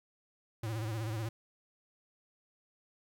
square tone with vibrato, 110.8 Hz, A2, 13 cents sharp, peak -35 dBFS, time 0.63-1.29 s, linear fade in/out 5 ms, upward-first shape sine, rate 16 Hz, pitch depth 89 cents each way, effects 12-bit

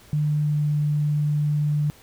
sine tone with pitch glide, 150 to 148.53 Hz, D3 to D3, +37 to +20 cents, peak -19 dBFS, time 0.13-1.9 s, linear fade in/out 0 ms, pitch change -17 cents, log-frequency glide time 0.23-0.68 s, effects pink hiss -51 dBFS RMS until 2.02 s

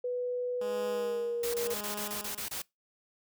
sine tone with pitch glide, 493.9 to 473.8 Hz, B4 to A#4, 0 to +28 cents, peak -30 dBFS, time 0.04-1.74 s, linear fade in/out 5 ms, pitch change -72 cents, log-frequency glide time 0.86-1.17 s
10% pulse tone with tremolo, 207.7 Hz, G#3, in tune, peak -29 dBFS, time 0.61-2.47 s, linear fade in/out 2 ms, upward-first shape sine, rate 0.93 Hz, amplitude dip 90%
white noise bursts, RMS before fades -37 dBFS, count 9, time 1.43-2.62 s, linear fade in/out 5 ms, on 110 ms, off 25 ms
effects noise-tail reverb RT60 0.2 s tail -24 dB re dry

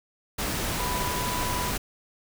sine tone in noise, 989 Hz, B5, 2 cents sharp, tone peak -31 dBFS, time 0.79-1.71 s, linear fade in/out 10 ms, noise pink, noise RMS -29 dBFS, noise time 0.38-1.78 s, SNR -5 dB, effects none

